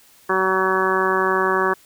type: harmonic tone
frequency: 188.6 Hz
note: F#3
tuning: 33 cents sharp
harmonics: 1 / 2 / 3 / 4 / 5 / 6 / 7 / 8 / 9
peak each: -31 / -21 / -29 / -29 / -25 / -22 / -30 / -26 / -25 dBFS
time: 0.29-1.74 s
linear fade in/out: 10 ms
effects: white hiss -52 dBFS RMS until 1.85 s